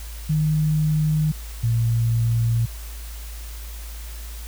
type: tone pair in turn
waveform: sine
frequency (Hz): 154 / 115.69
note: D#3 / A#2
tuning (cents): -17 / -13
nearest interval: perfect fourth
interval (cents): 496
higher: first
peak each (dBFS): -17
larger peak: neither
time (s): 0.29-1.32 / 1.63-2.66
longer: neither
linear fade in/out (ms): 10
effects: added 55 Hz sine -32 dBFS peak until 4.47 s + white hiss -42 dBFS RMS until 4.47 s